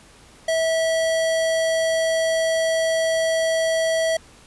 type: tone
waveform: square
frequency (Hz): 650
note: E5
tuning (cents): -24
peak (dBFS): -19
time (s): 0.48-4.17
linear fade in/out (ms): 5
effects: pink hiss -49 dBFS RMS until 4.46 s + resampled to 24000 Hz